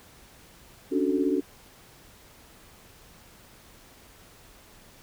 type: chord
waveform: sine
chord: D major seventh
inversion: third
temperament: equal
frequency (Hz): 277.2 / 293.7 / 370 / 440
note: C#4 / D4 / F#4 / A4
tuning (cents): 0 / 0 / 0 / 0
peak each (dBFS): -27 / -27 / -27 / -31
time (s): 0.91-1.41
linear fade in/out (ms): 20
effects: pink hiss -53 dBFS RMS until 5.02 s